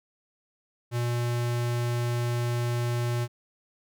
square tone, 120 Hz, B2, 49 cents flat, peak -26 dBFS, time 0.91-3.28 s, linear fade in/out 50 ms, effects none

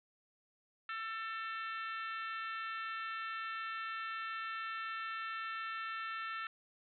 harmonic tone, 445.5 Hz, A4, 22 cents sharp, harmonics 3 / 4 / 5 / 6 / 7 / 8 / 9, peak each -41 / -44 / -52 / -49 / -56 / -57 / -58 dBFS, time 0.89-6.47 s, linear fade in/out 2 ms, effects none

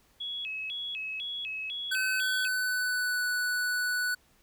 sine tone with vibrato, 2938 Hz, F#7, 13 cents flat, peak -33 dBFS, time 0.2-2.48 s, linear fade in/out 10 ms, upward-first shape square, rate 2 Hz, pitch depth 230 cents each way
square tone with pitch glide, 1525 to 1482.4 Hz, G6 to F#6, -48 to +3 cents, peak -28 dBFS, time 1.91-4.15 s, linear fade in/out 10 ms, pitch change -49 cents, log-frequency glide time 2.03-3.26 s
effects pink hiss -65 dBFS RMS until 4.42 s

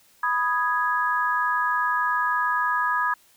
sine chord, G# minor, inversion first, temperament equal, 987.8 / 1244.5 / 1661.2 Hz, B5 / D#6 / G#6, 0 / 0 / 0 cents, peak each -25 dBFS, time 0.23-3.14 s, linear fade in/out 5 ms, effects white hiss -58 dBFS RMS until 3.36 s

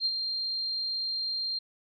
sine tone with ADSR envelope, 4186 Hz, C8, in tune, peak -23 dBFS, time 0-1.59 s, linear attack 55 ms, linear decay 45 ms, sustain -6 dB, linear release 9 ms, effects none

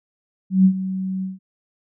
sine tone with ADSR envelope, 188.8 Hz, F#3, 35 cents sharp, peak -8 dBFS, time 0.5-1.39 s, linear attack 150 ms, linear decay 77 ms, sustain -14 dB, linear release 160 ms, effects none

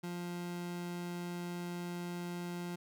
30% pulse tone, 175.1 Hz, F3, 5 cents sharp, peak -36 dBFS, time 0.03-2.76 s, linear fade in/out 10 ms, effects none

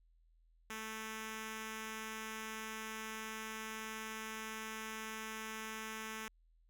5% pulse tone with notch filter, 219.6 Hz, A3, 3 cents flat, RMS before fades -45 dBFS, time 0.7-6.28 s, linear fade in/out 2 ms, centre 630 Hz, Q 1.7, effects added 41 Hz sine -66 dBFS peak until 6.69 s

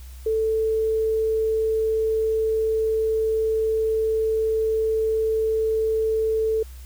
sine tone, 441.4 Hz, A4, 5 cents sharp, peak -19 dBFS, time 0.26-6.63 s, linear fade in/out 5 ms, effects added 63 Hz sine -37 dBFS peak until 6.85 s + white hiss -51 dBFS RMS until 6.85 s

